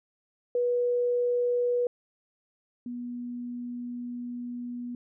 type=tone pair in turn; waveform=sine; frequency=487 / 243 Hz; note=B4 / B3; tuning=-24 / -28 cents; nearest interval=octave; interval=1204 cents; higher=first; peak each=-23 / -33 dBFS; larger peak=first; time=0.55-1.87 / 2.86-4.95 s; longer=second; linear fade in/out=2 ms; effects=none